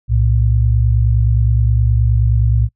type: tone pair together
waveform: sine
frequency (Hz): 63.64 / 113.2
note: C2 / A2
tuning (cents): -47 / +50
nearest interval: minor seventh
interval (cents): 997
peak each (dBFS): -13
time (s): 0.08-2.69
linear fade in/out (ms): 50
effects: noise-tail reverb RT60 0.1 s tail -24 dB re dry